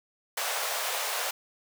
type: high-pass noise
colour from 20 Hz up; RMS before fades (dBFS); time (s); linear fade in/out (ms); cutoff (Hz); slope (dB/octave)
pink; -31; 0.37-1.31; 5; 500; 48
effects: none